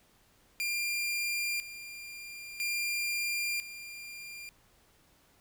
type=tone with tremolo; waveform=sawtooth; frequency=2394 Hz; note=D7; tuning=33 cents sharp; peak=-27 dBFS; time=0.6-4.49 s; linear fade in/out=0 ms; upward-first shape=square; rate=0.5 Hz; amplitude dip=75%; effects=pink hiss -65 dBFS RMS until 5.4 s